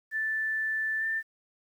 sine tone with pitch glide, 1760 to 1784.6 Hz, A6 to A6, 0 to +24 cents, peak -27 dBFS, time 0.11-1.23 s, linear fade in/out 50 ms, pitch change +24 cents, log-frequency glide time 0.99-1.04 s, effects 10-bit

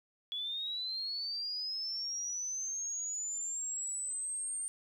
sine linear sweep, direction up, 3376 to 8800 Hz, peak -35 dBFS, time 0.32-4.68 s, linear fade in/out 0 ms, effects 11-bit

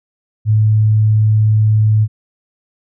sine tone, 107.9 Hz, A2, 33 cents flat, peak -8 dBFS, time 0.45-2.08 s, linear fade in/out 50 ms, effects none

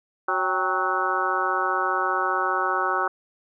harmonic tone with a mistuned harmonic, 185 Hz, F#3, in tune, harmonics 2 / 3 / 4 / 5 / 6 / 7 / 8, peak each -31 / -33 / -29 / -31 / -28 / -26 / -28 dBFS, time 0.28-3.08 s, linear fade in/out 5 ms, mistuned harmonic 4, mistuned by +87 cents, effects none

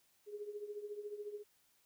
sine tone with tremolo, 415.3 Hz, G#4, in tune, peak -39 dBFS, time 0.26-1.44 s, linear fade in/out 50 ms, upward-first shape triangle, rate 14 Hz, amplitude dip 80%, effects white hiss -73 dBFS RMS until 1.85 s

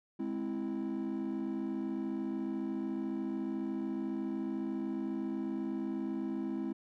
triangle chord, Ab augmented, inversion none, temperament equal, 207.7 / 261.6 / 329.6 Hz, Ab3 / C4 / E4, 0 / 0 / 0 cents, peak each -36 / -35 / -35 dBFS, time 0.19-6.73 s, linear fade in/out 10 ms, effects tanh soft clip ceiling -27 dBFS

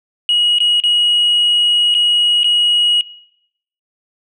sine tone with dropouts, 2900 Hz, F#7, 35 cents flat, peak -9 dBFS, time 0.29-3.01 s, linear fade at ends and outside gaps 1 ms, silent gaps 0.585-0.603 / 0.801-0.837 / 1.942-1.949 / 2.433-2.443 s, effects noise-tail reverb RT60 0.8 s tail -22 dB re dry + tanh soft clip ceiling -8 dBFS

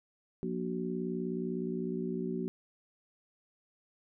harmonic tone with a mistuned harmonic, 59.6 Hz, A#1, 39 cents sharp, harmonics 3 / 4 / 5 / 6, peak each -37 / -37 / -43 / -37 dBFS, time 0.43-2.48 s, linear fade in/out 0 ms, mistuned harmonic 6, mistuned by +80 cents, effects none

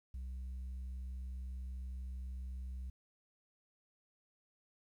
sine tone, 63.8 Hz, C2, 43 cents flat, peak -38 dBFS, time 0.14-2.9 s, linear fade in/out 5 ms, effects tanh soft clip ceiling -40 dBFS + 12-bit

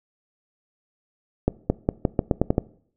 accelerating click train, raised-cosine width 2 ms, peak -5 dBFS, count 9, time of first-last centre 1.48-2.581 s, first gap 220 ms, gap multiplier 0.86, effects noise-tail reverb RT60 0.6 s tail -21 dB re dry

